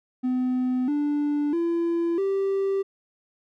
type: tone with pitch steps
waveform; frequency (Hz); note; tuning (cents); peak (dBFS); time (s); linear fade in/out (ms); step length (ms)
triangle; 253.4 / 292.8 / 338.2 / 390.8; B3 / D4 / E4 / G4; +45 / -5 / +44 / -5; -19; 0.23-2.83; 20; 650
effects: tanh soft clip ceiling -15 dBFS